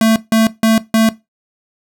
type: tone bursts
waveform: square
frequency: 222.7 Hz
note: A3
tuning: 21 cents sharp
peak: -9 dBFS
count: 4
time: 0.01-1.09 s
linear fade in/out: 2 ms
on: 150 ms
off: 160 ms
effects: noise-tail reverb RT60 0.2 s tail -17 dB re dry